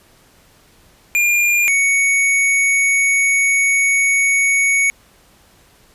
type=tone pair in turn; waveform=square; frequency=2407 / 2228 Hz; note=D7 / C#7; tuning=+42 / +8 cents; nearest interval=minor second; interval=134 cents; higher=first; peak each=-13 dBFS; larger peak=neither; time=1.15-1.68 / 1.68-4.9 s; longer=second; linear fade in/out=0 ms; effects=pink hiss -51 dBFS RMS until 5.94 s + resampled to 32000 Hz